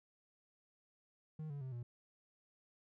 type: tone with pitch steps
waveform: triangle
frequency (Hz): 155.56 / 142.65 / 130.81 / 119.95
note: D#3 / C#3 / C3 / A#2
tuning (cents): 0 / +50 / 0 / +50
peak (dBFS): -40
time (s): 1.39-1.83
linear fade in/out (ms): 5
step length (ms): 110
effects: none